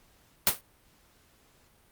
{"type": "noise with exponential decay", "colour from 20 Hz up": "white", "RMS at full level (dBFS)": -18, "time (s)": [0.47, 0.61], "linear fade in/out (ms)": 1, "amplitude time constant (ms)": 29, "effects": ["pink hiss -63 dBFS RMS until 1.91 s", "Opus 48 kbps"]}